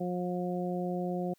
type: harmonic tone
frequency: 178.9 Hz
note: F3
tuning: 42 cents sharp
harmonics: 1 / 2 / 3 / 4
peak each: -33 / -36 / -38 / -39 dBFS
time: 0-1.34 s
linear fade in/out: 10 ms
effects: white hiss -70 dBFS RMS until 1.38 s